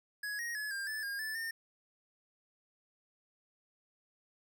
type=tone with pitch steps; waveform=square; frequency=1675 / 1877 / 1703 / 1601 / 1744 / 1620 / 1750 / 1817 Hz; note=G#6 / A#6 / G#6 / G6 / A6 / G#6 / A6 / A#6; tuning=+14 / +11 / +43 / +36 / -16 / -43 / -10 / -45 cents; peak=-37 dBFS; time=0.23-1.51 s; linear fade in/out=5 ms; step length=160 ms; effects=none